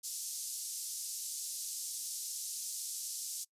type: band-pass noise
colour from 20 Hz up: pink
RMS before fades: -41 dBFS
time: 0.03-3.45 s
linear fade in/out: 20 ms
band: 5400 to 12000 Hz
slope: 24 dB/octave
effects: noise-tail reverb RT60 0.1 s tail -23 dB re dry + resampled to 32000 Hz